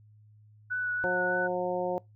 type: tone with vibrato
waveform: sine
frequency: 1480 Hz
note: F#6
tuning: in tune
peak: -28 dBFS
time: 0.7-1.48 s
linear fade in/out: 20 ms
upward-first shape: sine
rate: 3.3 Hz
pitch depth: 14 cents each way
type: harmonic tone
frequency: 180 Hz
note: F#3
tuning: 47 cents flat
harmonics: 1 / 2 / 3 / 4 / 5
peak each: -39 / -34 / -30 / -35 / -37 dBFS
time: 1.04-1.98 s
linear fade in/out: 0 ms
effects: noise-tail reverb RT60 0.2 s tail -24 dB re dry + added 106 Hz sine -54 dBFS peak until 2.15 s